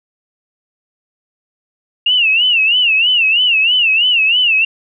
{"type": "tone with vibrato", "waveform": "sine", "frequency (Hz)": 2778, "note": "F7", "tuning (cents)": -10, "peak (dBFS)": -9, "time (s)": [2.06, 4.65], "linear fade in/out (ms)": 5, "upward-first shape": "sine", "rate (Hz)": 3.1, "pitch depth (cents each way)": 150, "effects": []}